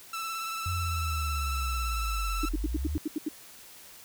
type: tone with vibrato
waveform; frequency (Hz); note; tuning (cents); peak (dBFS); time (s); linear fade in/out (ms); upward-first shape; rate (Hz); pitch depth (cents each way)
sawtooth; 1325; E6; +9; -29; 0.13-2.49; 5; sine; 18; 26
type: linear two-way sweep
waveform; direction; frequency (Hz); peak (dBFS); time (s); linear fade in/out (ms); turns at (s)
sine; down then up; 90.2 to 42.7 to 79.6; -29; 0.66-2.98; 0; 2.51
type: tone bursts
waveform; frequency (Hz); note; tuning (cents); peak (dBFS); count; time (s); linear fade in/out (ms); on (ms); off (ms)
sine; 305; D#4; -34; -26; 9; 2.43-3.287; 5; 25; 79
effects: white hiss -50 dBFS RMS until 4.04 s